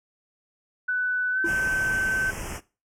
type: tone with pitch glide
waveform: sine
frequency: 1494 to 1536.9 Hz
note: F#6 to G6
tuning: +16 to -35 cents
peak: -22 dBFS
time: 0.88-2.31 s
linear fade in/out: 10 ms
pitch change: +49 cents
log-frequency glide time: 1.32-1.4 s
type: tone with exponential decay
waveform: triangle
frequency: 336.2 Hz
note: E4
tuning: 34 cents sharp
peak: -21 dBFS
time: 1.44-1.57 s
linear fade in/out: 5 ms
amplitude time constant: 27 ms
type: band-stop noise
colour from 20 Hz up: pink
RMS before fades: -34 dBFS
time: 1.44-2.61 s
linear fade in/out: 50 ms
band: 3100 to 5200 Hz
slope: 96 dB/octave
effects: noise-tail reverb RT60 0.3 s tail -19 dB re dry + low-pass 11000 Hz 12 dB/octave